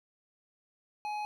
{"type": "tone with hard clipping", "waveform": "triangle", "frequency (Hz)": 840, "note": "G#5", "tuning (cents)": 19, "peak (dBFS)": -35, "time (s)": [1.05, 1.25], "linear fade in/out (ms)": 0, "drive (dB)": 13, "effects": []}